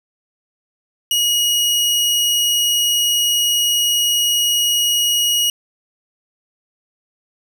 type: tone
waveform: sawtooth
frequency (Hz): 2895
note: F#7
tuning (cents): -38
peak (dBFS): -11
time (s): 1.11-5.5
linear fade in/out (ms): 2
effects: none